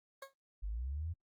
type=tone with exponential decay; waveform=20% pulse; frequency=545 Hz; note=C#5; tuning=29 cents flat; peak=-37 dBFS; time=0.22-0.34 s; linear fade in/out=5 ms; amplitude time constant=25 ms
type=linear sweep; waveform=sine; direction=up; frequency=46.25 to 87.31 Hz; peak=-36 dBFS; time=0.62-1.14 s; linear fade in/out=20 ms
effects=Opus 32 kbps

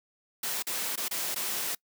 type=noise with dropouts; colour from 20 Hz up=white; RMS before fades=-32 dBFS; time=0.43-1.75 s; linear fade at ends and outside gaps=5 ms; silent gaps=0.625-0.668 / 0.958-0.975 / 1.083-1.11 / 1.346-1.359 s; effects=noise-tail reverb RT60 0.1 s tail -25 dB re dry + high-pass 200 Hz 12 dB/octave

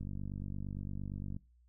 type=click train; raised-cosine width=5 ms; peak=-29 dBFS; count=67; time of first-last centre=0.01-1.365 s; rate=48.7 Hz; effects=noise-tail reverb RT60 0.3 s tail -22 dB re dry + added 60 Hz sine -63 dBFS peak until 1.68 s

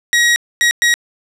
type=tone bursts at uneven times; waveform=sawtooth; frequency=1900 Hz; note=A#6; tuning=33 cents sharp; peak=-6 dBFS; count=3; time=0.13-0.36 / 0.61-0.71 / 0.82-0.94 s; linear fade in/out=0 ms; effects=low-pass 9000 Hz 12 dB/octave + 7-bit

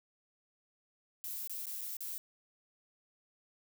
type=noise with dropouts; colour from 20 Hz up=violet; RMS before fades=-41 dBFS; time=1.24-2.18 s; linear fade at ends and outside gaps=0 ms; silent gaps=1.475-1.496 / 1.656-1.668 / 1.81-1.815 / 1.968-2.006 s; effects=none

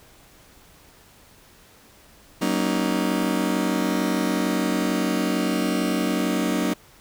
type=chord; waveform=35% pulse; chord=D# minor seventh; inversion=first; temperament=just; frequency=186.68 / 233.3 / 280 / 311.1 Hz; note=F#3 / A#3 / C#4 / D#4; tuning=+16 / +2 / +18 / 0 cents; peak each=-25 dBFS; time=2.41-6.74 s; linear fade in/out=10 ms; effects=pink hiss -52 dBFS RMS until 7 s

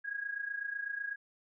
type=tone with amplitude modulation; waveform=sine; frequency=1644 Hz; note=G#6; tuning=18 cents flat; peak=-32 dBFS; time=0.04-1.16 s; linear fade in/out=20 ms; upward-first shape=sine; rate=28 Hz; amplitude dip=75%; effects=none

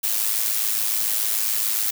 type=noise with amplitude modulation; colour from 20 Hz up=blue; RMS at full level=-20 dBFS; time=0.03-1.91 s; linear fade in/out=10 ms; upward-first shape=sine; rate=107 Hz; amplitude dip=60%; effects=none

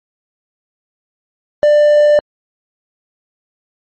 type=tone; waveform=triangle; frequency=593 Hz; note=D5; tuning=17 cents sharp; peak=-4 dBFS; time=1.63-2.19 s; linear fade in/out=0 ms; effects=MP3 32 kbps

